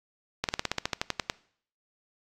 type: slowing click train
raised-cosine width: 0.2 ms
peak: -9 dBFS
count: 13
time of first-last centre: 0.44-1.299 s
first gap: 48 ms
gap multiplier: 1.07
effects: noise-tail reverb RT60 0.6 s tail -22 dB re dry + AAC 64 kbps